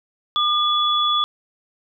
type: tone pair together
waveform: sine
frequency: 1208 / 3417 Hz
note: D6 / G#7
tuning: +48 / +49 cents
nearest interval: octave + tritone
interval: 1801 cents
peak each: -19 dBFS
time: 0.36-1.24 s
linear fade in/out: 0 ms
effects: none